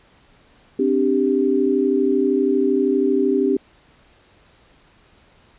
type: chord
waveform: sine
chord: C suspended second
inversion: none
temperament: just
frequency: 261.6 / 294.3 / 392.4 Hz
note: C4 / D4 / G4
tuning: 0 / +4 / +2 cents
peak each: -20 / -21 / -18 dBFS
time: 0.79-3.57 s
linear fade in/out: 5 ms
effects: pink hiss -54 dBFS RMS until 5.58 s + resampled to 8000 Hz